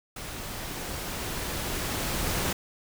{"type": "noise with level ramp", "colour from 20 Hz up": "pink", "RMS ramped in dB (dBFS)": [-38, -28], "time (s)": [0.16, 2.53], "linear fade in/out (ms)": 5, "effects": []}